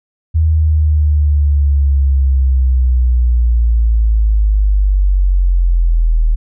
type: linear sweep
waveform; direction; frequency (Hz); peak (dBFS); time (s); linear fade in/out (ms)
sine; down; 80 to 38.89; -8; 0.34-6.36; 20
effects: none